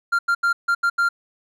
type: tone bursts at uneven times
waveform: triangle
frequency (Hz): 1391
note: F6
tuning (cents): -7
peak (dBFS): -14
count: 6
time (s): 0.12-0.19 / 0.28-0.35 / 0.43-0.53 / 0.68-0.75 / 0.83-0.9 / 0.98-1.09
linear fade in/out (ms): 10
effects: none